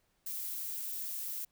violet noise, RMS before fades -39 dBFS, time 0.26-1.45 s, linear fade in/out 5 ms, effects pink hiss -75 dBFS RMS until 1.51 s

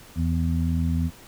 harmonic tone, 82.7 Hz, E2, 6 cents sharp, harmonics 1 / 2 / 3, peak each -23 / -26 / -28 dBFS, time 0.15-1.11 s, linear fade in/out 50 ms, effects pink hiss -48 dBFS RMS until 1.27 s

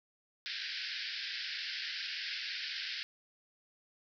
white band-pass noise, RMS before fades -40 dBFS, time 0.46-3.03 s, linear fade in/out 0 ms, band 1500 to 5200 Hz, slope 96 dB/octave, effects none

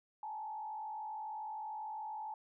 sine tone with frequency modulation, 861 Hz, A5, 38 cents flat, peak -40 dBFS, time 0.23-2.34 s, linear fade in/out 2 ms, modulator 52.9 Hz, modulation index 0.71, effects none

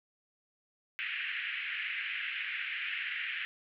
white band-pass noise, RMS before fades -37 dBFS, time 0.99-3.45 s, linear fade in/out 0 ms, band 1600 to 2800 Hz, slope 48 dB/octave, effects none

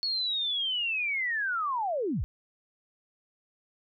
sine linear sweep, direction down, 4400 to 35.67 Hz, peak -27 dBFS, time 0.03-2.24 s, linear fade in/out 0 ms, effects none

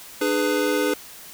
square chord, G# diminished, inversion second, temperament just, 299 / 415.3 / 498.4 Hz, D4 / G#4 / B4, +31 / 0 / +16 cents, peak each -25 dBFS, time 0.21-0.94 s, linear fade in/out 5 ms, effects white hiss -42 dBFS RMS until 1.33 s

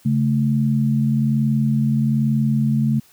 sine tone pair together, 138.15 / 219.3 Hz, C#3 / A3, -6 / -6 cents, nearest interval minor sixth, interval 800 cents, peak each -18 dBFS, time 0.05-3 s, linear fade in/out 10 ms, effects white hiss -53 dBFS RMS until 3.12 s

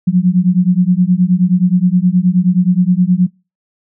sine beating tone pair, 176.1 / 185.6 Hz, F3 / F#3, +15 / +6 cents, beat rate 9.5 Hz, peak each -11 dBFS, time 0.07-3.27 s, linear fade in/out 10 ms, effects noise-tail reverb RT60 0.3 s tail -26 dB re dry

